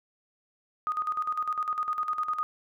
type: tone with tremolo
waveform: sine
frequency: 1241 Hz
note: D#6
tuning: 5 cents flat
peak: -25 dBFS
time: 0.87-2.43 s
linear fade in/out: 0 ms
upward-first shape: square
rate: 9.9 Hz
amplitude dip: 65%
effects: none